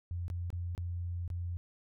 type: tone with dropouts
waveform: sine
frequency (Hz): 87.31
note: F2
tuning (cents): 0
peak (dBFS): -34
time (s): 0.11-1.57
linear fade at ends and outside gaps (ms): 0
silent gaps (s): 0.281-0.301 / 0.503-0.528 / 0.75-0.778 / 1.278-1.302
effects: none